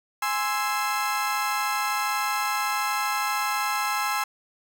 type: chord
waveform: 30% pulse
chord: Ab augmented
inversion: none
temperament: equal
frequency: 830.6 / 1046.5 / 1318.5 Hz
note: Ab5 / C6 / E6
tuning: 0 / 0 / 0 cents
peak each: -26 dBFS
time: 0.22-4.24 s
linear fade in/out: 5 ms
effects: none